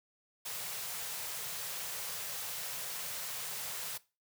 white band-stop noise, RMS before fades -40 dBFS, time 0.45-3.98 s, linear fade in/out 10 ms, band 190 to 410 Hz, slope 48 dB/octave, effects noise-tail reverb RT60 0.3 s tail -20 dB re dry + high-pass 100 Hz 12 dB/octave

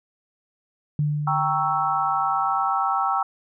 sine tone with exponential decay, 148.5 Hz, D3, 20 cents sharp, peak -18 dBFS, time 0.99-2.7 s, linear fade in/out 2 ms, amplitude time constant 370 ms
sine chord, G diminished seventh, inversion none, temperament equal, 784 / 932.3 / 1108.7 / 1318.5 Hz, G5 / Bb5 / Db6 / Fb6, 0 / 0 / 0 / 0 cents, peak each -24 / -28 / -27 / -24 dBFS, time 1.27-3.23 s, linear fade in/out 5 ms
effects none

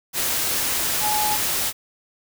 sine tone in noise, 846 Hz, G#5, 32 cents sharp, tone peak -22 dBFS, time 1-1.38 s, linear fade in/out 50 ms, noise white, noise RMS -23 dBFS, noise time 0.13-1.73 s, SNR -2 dB, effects none

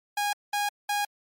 sawtooth tone bursts, 821 Hz, G#5, 20 cents flat, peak -21 dBFS, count 3, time 0.17-1.05 s, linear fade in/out 5 ms, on 160 ms, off 200 ms, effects MP3 64 kbps

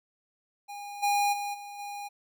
square tone with level steps, 815 Hz, G#5, 33 cents flat, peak -39 / -24 / -32 / -41 / -37 dBFS, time 0.68-2.09 s, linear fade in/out 20 ms, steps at 1.02 / 1.32 / 1.53 / 1.78 s, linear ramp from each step 20 ms, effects none

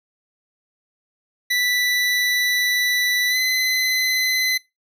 25% pulse tone with pitch glide, 1975.5 to 2029 Hz, B6 to B6, 0 to +46 cents, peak -14 dBFS, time 1.5-4.58 s, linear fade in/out 10 ms, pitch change +46 cents, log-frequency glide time 3.29-3.38 s, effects noise-tail reverb RT60 0.2 s tail -21 dB re dry

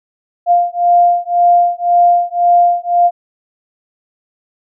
sine beating tone pair, 699 / 700.9 Hz, F5 / F5, +1 / +6 cents, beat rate 1.9 Hz, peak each -11 dBFS, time 0.46-3.11 s, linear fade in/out 50 ms, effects none

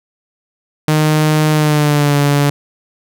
sawtooth tone with pitch glide, 153.9 to 143.59 Hz, D#3 to D3, -19 to -39 cents, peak -6 dBFS, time 0.88-2.5 s, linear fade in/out 2 ms, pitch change -120 cents, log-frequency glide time 1.51-2.17 s, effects none

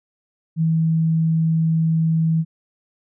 sine tone, 161.8 Hz, E3, 32 cents flat, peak -15 dBFS, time 0.56-2.45 s, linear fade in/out 50 ms, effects none

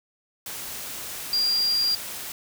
sine tone in noise, 4778 Hz, D8, 29 cents sharp, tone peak -20 dBFS, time 1.33-1.95 s, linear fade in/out 2 ms, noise white, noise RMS -35 dBFS, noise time 0.46-2.32 s, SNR +12 dB, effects none

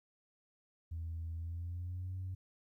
sine tone with pitch glide, 82.41 to 93.04 Hz, E2 to F#2, 0 to +10 cents, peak -37 dBFS, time 0.91-2.35 s, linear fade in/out 10 ms, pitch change +210 cents, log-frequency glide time 1.36-2.15 s, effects tanh soft clip ceiling -35 dBFS + 13-bit

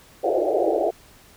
pink band-pass noise, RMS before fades -21 dBFS, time 0.23-0.91 s, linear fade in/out 20 ms, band 330 to 760 Hz, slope 96 dB/octave, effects pink hiss -51 dBFS RMS until 1.36 s

